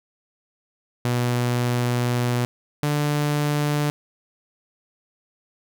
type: tone pair in turn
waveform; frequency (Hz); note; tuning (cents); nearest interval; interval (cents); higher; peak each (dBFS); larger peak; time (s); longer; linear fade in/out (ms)
sawtooth; 122 / 147.43; B2 / D3; -21 / +7; minor third; 328; second; -16; neither; 1.05-2.45 / 2.83-3.9; first; 0
effects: none